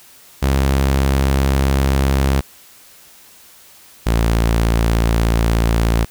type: tone pair in turn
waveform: sawtooth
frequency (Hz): 67.7 / 56.67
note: C#2 / A#1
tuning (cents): -40 / -48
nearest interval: minor third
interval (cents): 308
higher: first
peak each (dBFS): -9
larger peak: neither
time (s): 0.42-2.41 / 4.06-6.05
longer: neither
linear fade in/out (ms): 10
effects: white hiss -45 dBFS RMS until 6.1 s